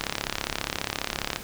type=click train; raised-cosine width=0.2 ms; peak=-8 dBFS; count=48; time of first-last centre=0.01-1.361 s; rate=34.8 Hz; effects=pink hiss -40 dBFS RMS until 1.43 s